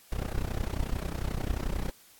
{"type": "noise with amplitude modulation", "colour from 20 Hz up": "brown", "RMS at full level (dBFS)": -27, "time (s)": [0.12, 1.9], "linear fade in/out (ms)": 2, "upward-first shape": "sine", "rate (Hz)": 31.2, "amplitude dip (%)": 100, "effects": ["white hiss -57 dBFS RMS until 2.19 s", "AAC 64 kbps"]}